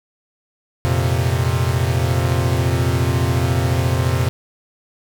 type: chord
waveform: 45% pulse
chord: F suspended fourth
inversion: none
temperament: equal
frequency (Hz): 87.31 / 116.54 / 130.81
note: F2 / Bb2 / C3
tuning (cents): 0 / 0 / 0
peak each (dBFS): -20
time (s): 0.85-4.29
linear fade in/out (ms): 0
effects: none